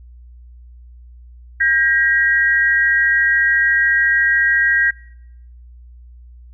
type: tone pair together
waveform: sine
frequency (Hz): 1606 / 1900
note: G6 / A#6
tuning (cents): +41 / +33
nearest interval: minor third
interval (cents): 292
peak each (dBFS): -15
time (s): 1.6-4.91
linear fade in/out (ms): 10
effects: noise-tail reverb RT60 0.8 s tail -23 dB re dry + added 60 Hz sine -38 dBFS peak until 6.53 s